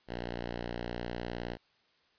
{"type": "tone", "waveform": "5% pulse", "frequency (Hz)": 59.4, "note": "A#1", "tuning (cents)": 33, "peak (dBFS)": -25, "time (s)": [0.07, 1.58], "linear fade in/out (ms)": 50, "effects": ["white hiss -69 dBFS RMS until 2.18 s", "resampled to 11025 Hz"]}